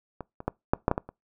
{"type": "clicks", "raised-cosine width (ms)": 1, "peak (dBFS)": [-21, -24, -12, -6, -6, -9, -13, -26], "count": 8, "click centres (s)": [0.207, 0.404, 0.48, 0.735, 0.881, 0.914, 0.979, 1.09], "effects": ["noise-tail reverb RT60 0.2 s tail -24 dB re dry"]}